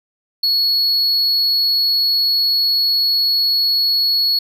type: tone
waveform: triangle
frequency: 4364 Hz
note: C#8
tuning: 28 cents flat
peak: -12 dBFS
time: 0.43-4.39 s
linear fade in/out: 5 ms
effects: none